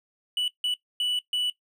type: tone bursts at uneven times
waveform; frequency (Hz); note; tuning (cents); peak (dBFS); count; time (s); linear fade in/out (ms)
triangle; 2960; F#7; 0; -22; 4; 0.37-0.48 / 0.64-0.74 / 1-1.19 / 1.33-1.5; 2
effects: noise-tail reverb RT60 0.1 s tail -17 dB re dry